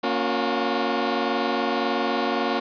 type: chord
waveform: 15% pulse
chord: F# major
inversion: first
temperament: equal with one note detuned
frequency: 233.1 / 277.2 / 360.5 Hz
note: A#3 / C#4 / F#4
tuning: 0 / 0 / -45 cents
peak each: -20 dBFS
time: 0.03-2.6 s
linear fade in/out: 10 ms
effects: resampled to 11025 Hz + 8-bit